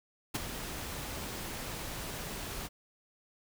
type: noise with ADSR envelope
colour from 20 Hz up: pink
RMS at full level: -31 dBFS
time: 0.34-2.69 s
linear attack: 14 ms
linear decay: 21 ms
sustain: -9 dB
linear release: 37 ms
effects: none